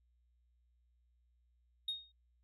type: tone with exponential decay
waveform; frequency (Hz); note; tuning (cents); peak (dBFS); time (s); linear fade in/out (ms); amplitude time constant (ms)
sine; 3721; A#7; -4; -31; 1.88-2.12; 5; 52
effects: tanh soft clip ceiling -32 dBFS + added 60 Hz sine -70 dBFS peak until 2.43 s